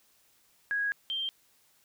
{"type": "tone pair in turn", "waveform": "sine", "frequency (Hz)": [1652, 3158], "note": ["G#6", "G7"], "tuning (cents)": [-10, 12], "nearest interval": "major seventh", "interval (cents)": 1122, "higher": "second", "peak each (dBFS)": [-27, -30], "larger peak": "first", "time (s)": [[0.71, 0.92], [1.1, 1.29]], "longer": "first", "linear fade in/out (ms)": 0, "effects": ["white hiss -66 dBFS RMS until 1.84 s"]}